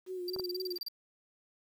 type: tone with vibrato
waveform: sine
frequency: 363.9 Hz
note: F#4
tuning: 29 cents flat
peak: -36 dBFS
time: 0.06-0.79 s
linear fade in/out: 50 ms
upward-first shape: sine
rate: 4 Hz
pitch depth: 44 cents each way
type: tone bursts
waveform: square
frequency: 4699 Hz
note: D8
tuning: in tune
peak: -36 dBFS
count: 12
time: 0.28-0.884 s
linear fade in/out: 2 ms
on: 21 ms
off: 32 ms
type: clicks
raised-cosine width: 1 ms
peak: -30 dBFS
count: 2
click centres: 0.363 / 0.397 s
effects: 10-bit